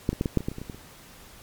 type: clicks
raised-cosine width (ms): 3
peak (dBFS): -9 / -17 / -11 / -12 / -7 / -22 / -14 / -25 / -23 / -23 / -22 / -29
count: 12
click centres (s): 0.091 / 0.13 / 0.211 / 0.258 / 0.373 / 0.406 / 0.485 / 0.516 / 0.584 / 0.616 / 0.698 / 0.746
effects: pink hiss -49 dBFS RMS until 1.42 s + MP3 96 kbps